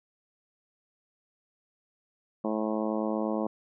harmonic tone, 108.4 Hz, A2, 25 cents flat, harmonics 2 / 3 / 4 / 5 / 6 / 7 / 8 / 9 / 10, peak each -31 / -33 / -37 / -34 / -37 / -41 / -42 / -42 / -43 dBFS, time 2.44-3.47 s, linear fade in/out 5 ms, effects none

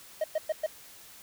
triangle tone bursts, 625 Hz, D#5, 8 cents sharp, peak -23 dBFS, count 4, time 0.21-0.664 s, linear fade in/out 5 ms, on 31 ms, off 110 ms, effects white hiss -51 dBFS RMS until 1.22 s

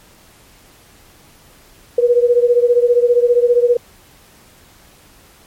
sine beating tone pair, 478.6 / 493.6 Hz, A#4 / B4, +46 / -1 cents, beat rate 15 Hz, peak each -11 / -14 dBFS, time 1.98-3.77 s, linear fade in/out 5 ms, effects pink hiss -47 dBFS RMS until 5.46 s + MP3 64 kbps

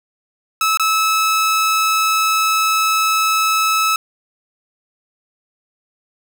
sawtooth tone with dropouts, 1300 Hz, E6, 24 cents flat, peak -10 dBFS, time 0.61-3.96 s, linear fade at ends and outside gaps 2 ms, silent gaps 0.773-0.796 s, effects none

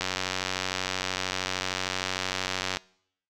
click train, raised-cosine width 0.2 ms, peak -10 dBFS, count 258, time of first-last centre 0.01-2.77 s, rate 93.1 Hz, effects noise-tail reverb RT60 0.7 s tail -24 dB re dry

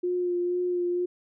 sine tone with vibrato, 355.3 Hz, F4, 30 cents sharp, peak -24 dBFS, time 0.03-1.06 s, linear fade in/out 10 ms, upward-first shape sine, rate 2.1 Hz, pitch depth 18 cents each way, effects none

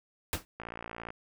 pink noise with exponential decay, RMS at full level -27 dBFS, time 0.33-0.45 s, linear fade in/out 0 ms, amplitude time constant 26 ms
click train, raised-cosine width 0.5 ms, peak -25 dBFS, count 30, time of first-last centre 0.6-1.104 s, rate 57.5 Hz
effects none

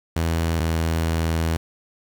sawtooth tone pair in turn, 82.41 / 81.7 Hz, E2 / E2, 0 / -15 cents, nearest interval unison, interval 15 cents, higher first, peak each -16 dBFS, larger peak neither, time 0.16-0.6 / 0.6-1.57 s, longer second, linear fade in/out 5 ms, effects 7-bit

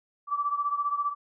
sine beating tone pair, 1156 / 1171 Hz, D6 / D6, -28 / -5 cents, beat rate 15 Hz, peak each -27 / -31 dBFS, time 0.27-1.15 s, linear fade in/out 50 ms, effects none

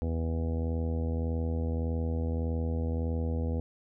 harmonic tone, 81.7 Hz, E2, 15 cents flat, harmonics 1 / 2 / 3 / 4 / 5 / 6 / 7 / 8 / 9 / 10, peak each -29 / -39 / -36 / -45 / -46 / -39 / -52 / -50 / -53 / -53 dBFS, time 0.02-3.6 s, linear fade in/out 0 ms, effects none

